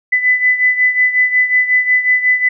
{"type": "beating tone pair", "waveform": "sine", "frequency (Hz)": [2000, 2005.5], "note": ["B6", "B6"], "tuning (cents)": [21, 26], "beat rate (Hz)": 5.5, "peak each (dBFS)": [-11, -16], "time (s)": [0.12, 2.49], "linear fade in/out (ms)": 10, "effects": []}